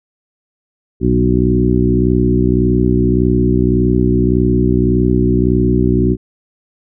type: harmonic tone with a mistuned harmonic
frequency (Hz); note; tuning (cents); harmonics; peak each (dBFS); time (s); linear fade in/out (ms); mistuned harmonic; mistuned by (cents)
61.74; B1; 0; 1 / 2 / 3 / 4 / 5 / 6; -17 / -17 / -17 / -17 / -17 / -17; 1-6.17; 50; 2; -38
effects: none